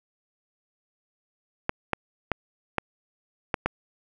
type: clicks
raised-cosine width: 0.5 ms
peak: -8 dBFS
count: 6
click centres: 1.694 / 1.933 / 2.317 / 2.783 / 3.542 / 3.66 s
effects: none